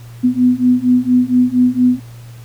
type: beating tone pair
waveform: sine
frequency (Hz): 247.1 / 251.4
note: B3 / B3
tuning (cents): +1 / +31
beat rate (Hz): 4.3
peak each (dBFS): -13 / -12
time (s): 0.23-2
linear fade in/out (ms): 20
effects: added 118 Hz sine -32 dBFS peak until 2.44 s + pink hiss -45 dBFS RMS until 2.44 s